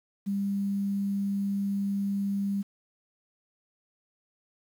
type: tone with quantisation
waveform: sine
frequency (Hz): 199.1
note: G3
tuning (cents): +27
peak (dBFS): -26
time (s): 0.26-2.63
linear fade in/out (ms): 20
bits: 9
effects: none